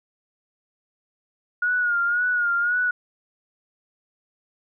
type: tone with vibrato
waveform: sine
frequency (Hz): 1436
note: F6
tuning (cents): +48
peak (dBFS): -19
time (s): 1.62-2.91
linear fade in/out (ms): 5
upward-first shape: sine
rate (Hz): 1.9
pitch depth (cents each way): 55
effects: none